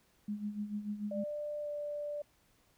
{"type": "tone with tremolo", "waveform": "sine", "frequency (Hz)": 208.1, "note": "G#3", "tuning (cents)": 4, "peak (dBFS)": -33, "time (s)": [0.28, 1.24], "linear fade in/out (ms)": 5, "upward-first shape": "sine", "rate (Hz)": 6.8, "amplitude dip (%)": 70}
{"type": "tone with pitch glide", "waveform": "sine", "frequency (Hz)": [593, 587.9], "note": ["D5", "D5"], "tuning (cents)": [17, 2], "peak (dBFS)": -36, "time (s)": [1.11, 2.22], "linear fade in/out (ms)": 5, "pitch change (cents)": -15, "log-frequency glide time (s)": [1.61, 1.69]}
{"effects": ["pink hiss -70 dBFS RMS until 2.77 s"]}